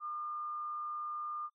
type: tone with frequency modulation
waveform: sine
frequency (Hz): 1208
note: D6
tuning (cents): +48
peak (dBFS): -37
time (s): 0-1.5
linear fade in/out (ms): 50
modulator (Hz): 117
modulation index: 0.2
effects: noise-tail reverb RT60 0.1 s tail -25 dB re dry